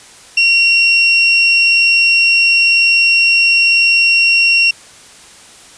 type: tone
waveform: 35% pulse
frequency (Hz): 2741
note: F7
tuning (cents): -33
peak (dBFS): -6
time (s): 0.37-4.71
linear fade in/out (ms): 5
effects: white hiss -39 dBFS RMS until 5.77 s + resampled to 22050 Hz